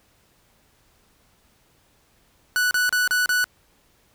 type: tone bursts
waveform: 45% pulse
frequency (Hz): 1480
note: F#6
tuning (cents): 0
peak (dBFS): -18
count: 5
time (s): 2.56-3.442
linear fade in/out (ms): 0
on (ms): 150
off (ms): 33
effects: pink hiss -61 dBFS RMS until 4.14 s